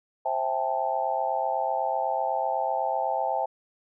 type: chord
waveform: sine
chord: A minor seventh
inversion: first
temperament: just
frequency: 528 / 660 / 792 / 880 Hz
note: C5 / E5 / G5 / A5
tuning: +16 / +2 / +18 / 0 cents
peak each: -32 / -30 / -28 / -30 dBFS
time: 0.25-3.46 s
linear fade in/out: 10 ms
effects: none